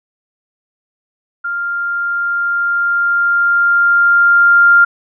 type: tone with level ramp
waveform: sine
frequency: 1396.9 Hz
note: F6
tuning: in tune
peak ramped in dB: -17 to -4 dBFS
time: 1.44-4.85 s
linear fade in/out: 10 ms
effects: none